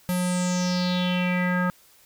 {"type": "tone with low-pass filter sweep", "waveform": "square", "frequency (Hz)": 180.1, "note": "F#3", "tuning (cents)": -46, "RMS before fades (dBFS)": -24, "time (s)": [0.09, 1.7], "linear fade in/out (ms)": 0, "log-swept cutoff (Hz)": [12000, 1400], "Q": 5.2, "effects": ["white hiss -56 dBFS RMS until 2.05 s"]}